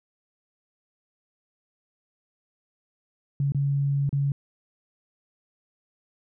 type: tone with dropouts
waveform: sine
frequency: 140.3 Hz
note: C#3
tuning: 21 cents sharp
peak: -21 dBFS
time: 3.4-4.32 s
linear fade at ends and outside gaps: 2 ms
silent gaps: 3.521-3.547 / 4.093-4.128 s
effects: none